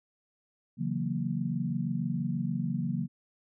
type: chord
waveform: sine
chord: F# dominant seventh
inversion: second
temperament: equal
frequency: 138.59 / 164.81 / 185 / 233.1 Hz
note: C#3 / E3 / F#3 / A#3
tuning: 0 / 0 / 0 / 0 cents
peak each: -34 dBFS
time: 0.77-3.08 s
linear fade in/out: 50 ms
effects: none